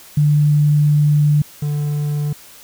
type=tone pair in turn; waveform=sine / triangle; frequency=148.1 / 147.32 Hz; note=D3 / D3; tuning=+15 / +6 cents; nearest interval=unison; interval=9 cents; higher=first; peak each=-10 / -15 dBFS; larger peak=first; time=0.17-1.42 / 1.62-2.33 s; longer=first; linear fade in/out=5 ms; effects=white hiss -42 dBFS RMS until 2.63 s